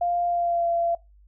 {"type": "tone with pitch glide", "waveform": "sine", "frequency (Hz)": [698.5, 682.2], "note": ["F5", "F5"], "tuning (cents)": [0, -41], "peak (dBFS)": -21, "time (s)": [0.01, 0.95], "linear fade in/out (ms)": 5, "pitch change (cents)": -41, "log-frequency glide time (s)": [0.27, 0.68], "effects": ["noise-tail reverb RT60 0.2 s tail -19 dB re dry", "added 50 Hz sine -51 dBFS peak until 1.27 s"]}